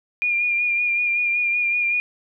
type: tone with vibrato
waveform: sine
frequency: 2416 Hz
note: D7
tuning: 48 cents sharp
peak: -18 dBFS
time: 0.22-2 s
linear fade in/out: 0 ms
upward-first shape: sine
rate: 5.3 Hz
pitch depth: 28 cents each way
effects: none